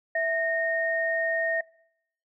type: tone pair together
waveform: sine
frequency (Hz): 657 / 1848.1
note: E5 / A#6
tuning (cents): -6 / -15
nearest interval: octave + tritone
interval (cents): 1791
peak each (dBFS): -26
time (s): 0.15-1.61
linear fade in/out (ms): 5
effects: noise-tail reverb RT60 0.7 s tail -23 dB re dry